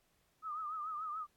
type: tone with vibrato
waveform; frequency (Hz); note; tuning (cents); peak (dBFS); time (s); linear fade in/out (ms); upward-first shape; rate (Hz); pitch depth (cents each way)
sine; 1244.5; D#6; 0; -38; 0.42-1.27; 50; triangle; 6.9; 100
effects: pink hiss -75 dBFS RMS until 1.36 s + AAC 64 kbps